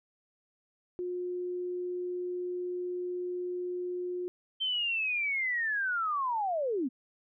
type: tone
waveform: sine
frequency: 358.4 Hz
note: F4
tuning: 45 cents sharp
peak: -32 dBFS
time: 0.99-4.28 s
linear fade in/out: 0 ms
type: linear sweep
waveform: sine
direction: down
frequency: 3129 to 233.1 Hz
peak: -28 dBFS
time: 4.6-6.89 s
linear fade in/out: 20 ms
effects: none